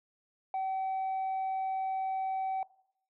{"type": "tone", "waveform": "sine", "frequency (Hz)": 764, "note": "G5", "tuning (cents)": -45, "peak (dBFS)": -28, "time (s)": [0.54, 2.63], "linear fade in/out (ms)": 2, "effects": ["noise-tail reverb RT60 0.7 s tail -22 dB re dry", "tanh soft clip ceiling -29 dBFS"]}